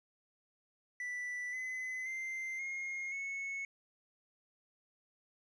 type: tone with pitch steps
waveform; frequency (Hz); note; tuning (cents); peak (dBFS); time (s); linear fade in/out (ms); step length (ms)
triangle; 1974 / 2028 / 2084 / 2142 / 2200; B6 / B6 / C7 / C7 / C#7; -1 / +45 / -7 / +40 / -14; -36; 1-3.65; 2; 530
effects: resampled to 22050 Hz + 12-bit